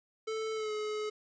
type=tone with pitch glide; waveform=square; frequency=440 to 425.7 Hz; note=A4 to G#4; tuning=0 to +43 cents; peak=-34 dBFS; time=0.27-1.1 s; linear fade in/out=10 ms; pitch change=-57 cents; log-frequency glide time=0.54-0.72 s; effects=resampled to 16000 Hz + 10-bit